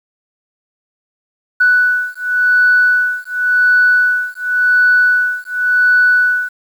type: beating tone pair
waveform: sine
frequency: 1483 / 1483.91 Hz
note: F#6 / F#6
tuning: +4 / +5 cents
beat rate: 0.91 Hz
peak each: -12 dBFS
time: 1.6-6.49 s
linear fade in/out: 10 ms
effects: tanh soft clip ceiling -2 dBFS + 7-bit